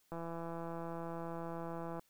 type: click train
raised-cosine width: 1 ms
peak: -30 dBFS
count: 314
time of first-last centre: 0.12-1.994 s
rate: 167 Hz
effects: white hiss -73 dBFS RMS until 2.09 s